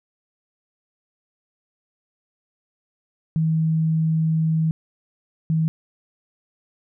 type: tone bursts at uneven times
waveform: sine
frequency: 160 Hz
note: D#3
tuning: 49 cents sharp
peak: -17 dBFS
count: 2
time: 3.36-4.71 / 5.5-5.68 s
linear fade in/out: 0 ms
effects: none